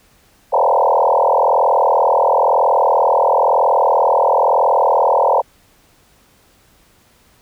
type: tone with frequency modulation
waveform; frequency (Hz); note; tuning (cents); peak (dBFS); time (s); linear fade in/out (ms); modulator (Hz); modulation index
sine; 734; F#5; -14; -10; 0.52-5.42; 20; 41; 5.8
effects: pink hiss -53 dBFS RMS until 7.41 s